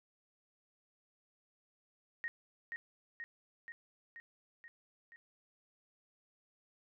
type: tone with echo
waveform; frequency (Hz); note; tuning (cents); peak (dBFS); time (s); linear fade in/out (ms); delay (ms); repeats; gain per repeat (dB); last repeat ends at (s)
sine; 1864.7; A#6; 0; -36; 2.24-2.28; 0; 480; 6; -3; 5.16
effects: none